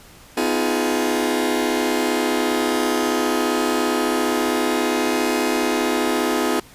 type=chord; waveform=sawtooth; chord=F half-diminished seventh; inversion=second; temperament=just; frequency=251.4 / 314.3 / 349.2 / 419.1 Hz; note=Cb4 / Eb4 / F4 / Ab4; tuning=+31 / +18 / 0 / +16 cents; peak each=-20 dBFS; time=0.37-6.6 s; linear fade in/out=5 ms; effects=pink hiss -46 dBFS RMS until 6.74 s + resampled to 32000 Hz